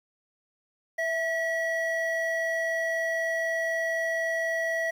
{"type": "tone pair together", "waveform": "triangle", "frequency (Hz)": [659.3, 1933.9], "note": ["E5", "B6"], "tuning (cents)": [0, -37], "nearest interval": "octave + perfect fifth", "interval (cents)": 1863, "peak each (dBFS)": -26, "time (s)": [0.98, 4.91], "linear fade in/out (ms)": 10, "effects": ["tanh soft clip ceiling -18 dBFS", "9-bit"]}